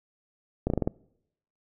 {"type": "slowing click train", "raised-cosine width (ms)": 2, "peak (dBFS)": -12, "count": 6, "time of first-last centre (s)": [0.67, 0.875], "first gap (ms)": 31, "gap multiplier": 1.14, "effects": ["noise-tail reverb RT60 0.8 s tail -25 dB re dry"]}